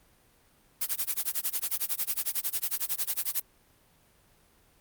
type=noise with tremolo; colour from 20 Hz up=blue; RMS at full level=-27 dBFS; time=0.81-3.4 s; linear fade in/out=5 ms; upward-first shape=sine; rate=11 Hz; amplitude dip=100%; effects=pink hiss -63 dBFS RMS until 4.8 s + Opus 32 kbps